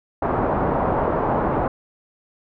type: low-pass noise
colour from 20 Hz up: white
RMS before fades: -21 dBFS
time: 0.22-1.68 s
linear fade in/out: 5 ms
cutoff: 1000 Hz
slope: 24 dB/octave
effects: none